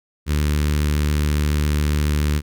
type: tone with notch filter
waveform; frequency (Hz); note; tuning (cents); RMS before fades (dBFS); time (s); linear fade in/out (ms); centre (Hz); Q
sawtooth; 74.4; D2; +23; -19; 0.26-2.42; 50; 700; 0.66
effects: none